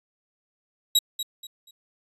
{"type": "tone with echo", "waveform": "sawtooth", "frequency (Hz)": 3840, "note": "B7", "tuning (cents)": -49, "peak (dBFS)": -13, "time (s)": [0.95, 0.99], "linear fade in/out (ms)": 5, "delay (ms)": 240, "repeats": 3, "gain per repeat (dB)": -11, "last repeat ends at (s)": 1.71, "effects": ["resampled to 32000 Hz"]}